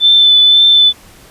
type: tone with vibrato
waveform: sine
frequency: 3520 Hz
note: A7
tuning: in tune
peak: -4 dBFS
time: 0-0.93 s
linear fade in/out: 50 ms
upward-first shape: triangle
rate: 1.9 Hz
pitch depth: 19 cents each way
effects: pink hiss -41 dBFS RMS until 1.3 s + resampled to 32000 Hz